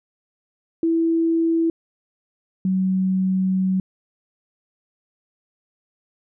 sine tone pair in turn, 329.6 / 188 Hz, E4 / F#3, 0 / +28 cents, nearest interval minor seventh, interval 972 cents, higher first, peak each -16 / -17 dBFS, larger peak first, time 0.83-1.7 / 2.65-3.8 s, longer second, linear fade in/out 2 ms, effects none

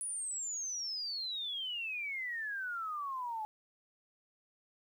sine exponential sweep, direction down, 9956 to 847 Hz, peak -36 dBFS, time 0.01-3.45 s, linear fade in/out 0 ms, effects 11-bit

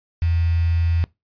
sine tone with quantisation, 83.9 Hz, E2, 31 cents sharp, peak -16 dBFS, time 0.22-1.04 s, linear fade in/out 0 ms, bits 6, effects noise-tail reverb RT60 0.2 s tail -22 dB re dry + resampled to 11025 Hz

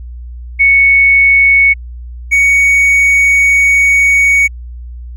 sine / triangle tone pair in turn, 2217 / 2236 Hz, C#7 / C#7, 0 / +14 cents, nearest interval unison, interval 14 cents, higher second, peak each -4 dBFS, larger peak neither, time 0.59-1.74 / 2.31-4.48 s, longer second, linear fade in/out 20 ms, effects added 60 Hz sine -24 dBFS peak until 5.16 s

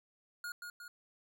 square tone with echo, 1434 Hz, F6, 45 cents sharp, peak -40 dBFS, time 0.44-0.52 s, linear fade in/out 2 ms, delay 180 ms, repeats 2, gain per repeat -4 dB, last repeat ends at 0.88 s, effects none

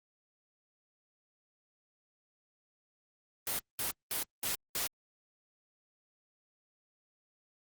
white noise bursts, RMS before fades -34 dBFS, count 5, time 3.47-4.87 s, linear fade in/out 2 ms, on 120 ms, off 200 ms, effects Opus 32 kbps

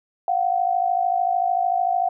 sine tone pair together, 703.6 / 757 Hz, F5 / F#5, +13 / +39 cents, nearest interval minor second, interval 126 cents, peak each -21 dBFS, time 0.28-2.09 s, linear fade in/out 2 ms, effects none

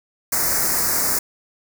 white band-stop noise, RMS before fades -20 dBFS, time 0.32-1.19 s, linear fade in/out 5 ms, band 2100 to 4800 Hz, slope 48 dB/octave, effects none

